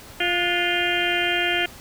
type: harmonic tone with a mistuned harmonic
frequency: 349.9 Hz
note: F4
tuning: 3 cents sharp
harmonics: 1 / 2 / 4 / 5 / 6 / 7 / 8 / 9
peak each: -28 / -28 / -28 / -28 / -28 / -28 / -28 / -28 dBFS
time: 0.2-1.66 s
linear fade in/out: 5 ms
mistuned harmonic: 4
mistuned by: +58 cents
effects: pink hiss -43 dBFS RMS until 1.8 s